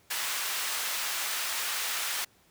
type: high-pass noise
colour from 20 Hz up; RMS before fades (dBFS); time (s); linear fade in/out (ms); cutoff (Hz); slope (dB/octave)
pink; -32; 0.1-2.25; 10; 1300; 12
effects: pink hiss -63 dBFS RMS until 2.5 s + high-pass 60 Hz 12 dB/octave